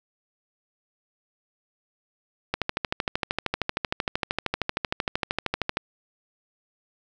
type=click train; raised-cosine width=0.3 ms; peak=-8 dBFS; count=43; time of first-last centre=2.54-5.771 s; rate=13 Hz; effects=none